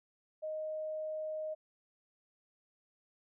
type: tone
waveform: sine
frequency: 622.3 Hz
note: D#5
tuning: in tune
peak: -36 dBFS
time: 0.42-1.55 s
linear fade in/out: 20 ms
effects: none